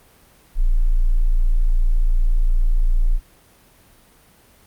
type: tone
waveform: sine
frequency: 28.68 Hz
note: A#0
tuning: 27 cents flat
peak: -12 dBFS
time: 0.55-3.2 s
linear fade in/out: 50 ms
effects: pink hiss -52 dBFS RMS until 4.66 s + Opus 32 kbps